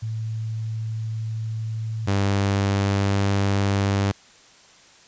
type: tone pair in turn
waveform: sine / sawtooth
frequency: 110.9 / 99.23 Hz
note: A2 / G2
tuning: +14 / +22 cents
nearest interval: major second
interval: 192 cents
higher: first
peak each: -25 / -15 dBFS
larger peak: second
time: 0.02-2.07 / 2.07-4.12 s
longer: neither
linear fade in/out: 10 ms
effects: white hiss -51 dBFS RMS until 5.07 s + resampled to 16000 Hz